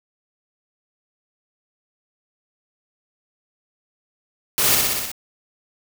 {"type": "noise with echo", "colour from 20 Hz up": "white", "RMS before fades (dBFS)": -19, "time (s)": [4.58, 4.75], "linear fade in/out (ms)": 0, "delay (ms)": 61, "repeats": 6, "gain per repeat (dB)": -2, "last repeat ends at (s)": 5.116, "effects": []}